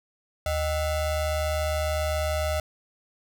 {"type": "ring-modulated tone", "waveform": "square", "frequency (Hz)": 347.4, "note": "F4", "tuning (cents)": -9, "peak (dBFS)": -22, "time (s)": [0.46, 2.6], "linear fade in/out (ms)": 2, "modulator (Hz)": 271, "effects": []}